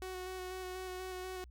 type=tone with vibrato; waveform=sawtooth; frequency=370 Hz; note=F#4; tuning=in tune; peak=-37 dBFS; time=0.02-1.44 s; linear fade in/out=0 ms; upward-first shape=square; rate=4.1 Hz; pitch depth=13 cents each way; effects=added 60 Hz sine -52 dBFS peak until 1.5 s